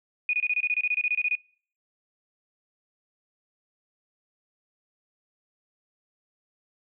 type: tone bursts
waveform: sine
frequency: 2467 Hz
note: D#7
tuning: 15 cents flat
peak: -21 dBFS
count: 16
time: 0.29-1.353 s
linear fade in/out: 2 ms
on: 43 ms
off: 25 ms
effects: noise-tail reverb RT60 0.5 s tail -25 dB re dry